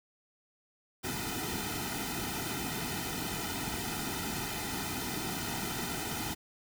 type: noise with comb filter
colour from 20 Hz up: pink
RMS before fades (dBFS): -36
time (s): 1.03-6.35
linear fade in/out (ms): 20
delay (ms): 1.8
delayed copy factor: -1
effects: none